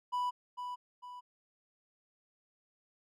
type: tone with echo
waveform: triangle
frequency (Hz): 987.8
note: B5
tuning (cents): 0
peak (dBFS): -29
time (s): 0.12-0.31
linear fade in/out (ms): 20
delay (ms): 450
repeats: 2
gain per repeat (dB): -7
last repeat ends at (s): 1.21
effects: none